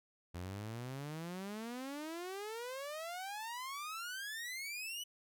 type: exponential sweep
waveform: sawtooth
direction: up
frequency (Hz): 84.9 to 2996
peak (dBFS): -38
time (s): 0.34-5.04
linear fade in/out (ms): 10
effects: none